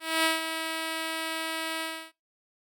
5% pulse tone with ADSR envelope, 322.7 Hz, E4, 37 cents flat, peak -10 dBFS, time 0-2.12 s, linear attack 240 ms, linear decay 160 ms, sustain -9 dB, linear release 300 ms, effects noise-tail reverb RT60 0.2 s tail -21 dB re dry + Opus 48 kbps

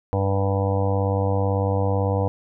harmonic tone, 98 Hz, G2, in tune, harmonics 1 / 2 / 3 / 5 / 6 / 7 / 8 / 9 / 10, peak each -21 / -31 / -31 / -25 / -32 / -33 / -32 / -34 / -35 dBFS, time 0.13-2.28 s, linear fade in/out 0 ms, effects none

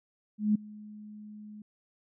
sine tone with ADSR envelope, 211 Hz, G#3, 28 cents sharp, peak -20 dBFS, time 0.38-1.62 s, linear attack 170 ms, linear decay 8 ms, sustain -23 dB, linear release 3 ms, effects none

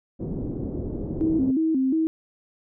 white low-pass noise, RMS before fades -30 dBFS, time 0.19-1.52 s, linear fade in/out 20 ms, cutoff 370 Hz, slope 24 dB/octave
sine tone with vibrato, 290.4 Hz, D4, 19 cents flat, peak -19 dBFS, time 1.21-2.07 s, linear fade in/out 0 ms, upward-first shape square, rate 2.8 Hz, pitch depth 170 cents each way
effects none

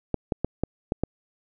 clicks, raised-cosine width 2 ms, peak -10 dBFS, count 6, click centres 0.143 / 0.322 / 0.446 / 0.636 / 0.921 / 1.036 s, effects none

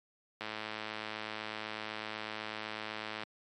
click train, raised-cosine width 0.3 ms, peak -22 dBFS, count 306, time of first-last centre 0.41-3.234 s, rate 108 Hz, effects high-pass 150 Hz 12 dB/octave + MP3 64 kbps

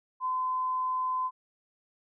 sine tone, 1023 Hz, C6, 39 cents flat, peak -27 dBFS, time 0.2-1.31 s, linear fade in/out 50 ms, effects none

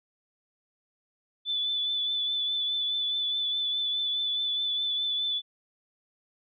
sine tone with vibrato, 3488 Hz, A7, 16 cents flat, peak -26 dBFS, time 1.45-5.42 s, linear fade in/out 50 ms, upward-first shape triangle, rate 4.8 Hz, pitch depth 29 cents each way, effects none

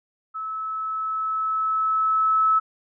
sine tone with level ramp, 1300 Hz, E6, 24 cents flat, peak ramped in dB -28 to -15 dBFS, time 0.34-2.6 s, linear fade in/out 20 ms, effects none

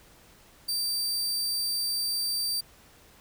sawtooth tone, 4667 Hz, D8, 12 cents flat, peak -24 dBFS, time 0.68-2.61 s, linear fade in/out 10 ms, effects pink hiss -56 dBFS RMS until 3.2 s

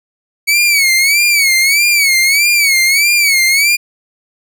sawtooth tone with vibrato, 2246 Hz, C#7, 22 cents sharp, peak -5 dBFS, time 0.47-3.77 s, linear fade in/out 20 ms, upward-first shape sine, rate 1.6 Hz, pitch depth 120 cents each way, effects none

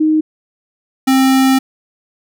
sine / square tone pair in turn, 311.1 / 264.6 Hz, D#4 / C4, 0 / +20 cents, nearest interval minor third, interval 280 cents, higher first, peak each -9 dBFS, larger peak neither, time 0-0.21 / 1.07-1.59 s, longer second, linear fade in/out 10 ms, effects none

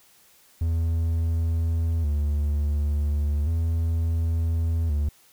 triangle tone with vibrato, 77.78 Hz, D#2, in tune, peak -19 dBFS, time 0.61-5.09 s, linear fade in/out 5 ms, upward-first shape square, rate 0.35 Hz, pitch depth 100 cents each way, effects white hiss -57 dBFS RMS until 5.32 s

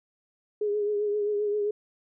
sine tone with vibrato, 415.3 Hz, G#4, in tune, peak -24 dBFS, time 0.61-1.71 s, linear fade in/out 5 ms, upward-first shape triangle, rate 7.6 Hz, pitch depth 41 cents each way, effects none

